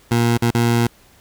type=tone with dropouts; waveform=20% pulse; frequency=117.9 Hz; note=A#2; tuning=20 cents sharp; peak=-9 dBFS; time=0.11-0.87 s; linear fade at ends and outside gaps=5 ms; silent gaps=0.375-0.421 / 0.508-0.547 s; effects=pink hiss -51 dBFS RMS until 1.2 s